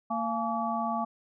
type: harmonic tone with a mistuned harmonic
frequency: 229 Hz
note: A#3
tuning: 31 cents flat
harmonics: 1 / 3 / 4 / 5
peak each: -33 / -33 / -33 / -33 dBFS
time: 0.1-1.05 s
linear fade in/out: 10 ms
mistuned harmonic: 4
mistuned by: -130 cents
effects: none